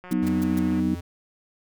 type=click train; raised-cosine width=0.5 ms; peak=-27 dBFS; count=138; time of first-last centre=0.04-0.797 s; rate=181 Hz
type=noise bursts; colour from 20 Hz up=white; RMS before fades=-39 dBFS; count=4; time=0.11-0.592 s; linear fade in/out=5 ms; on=23 ms; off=130 ms
type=chord; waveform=sine; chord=B major; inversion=second; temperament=equal; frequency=185 / 246.9 / 311.1 Hz; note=F#3 / B3 / D#4; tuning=0 / 0 / 0 cents; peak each=-25 dBFS; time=0.11-0.95 s; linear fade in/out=5 ms
type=tone; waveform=square; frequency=87 Hz; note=F2; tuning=6 cents flat; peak=-33 dBFS; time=0.22-1.01 s; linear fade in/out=10 ms
effects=none